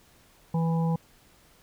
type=harmonic tone; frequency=164.81 Hz; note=E3; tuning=in tune; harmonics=1 / 3 / 5 / 6; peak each=-23 / -35 / -36 / -40 dBFS; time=0.54-0.96 s; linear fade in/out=5 ms; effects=pink hiss -59 dBFS RMS until 1.62 s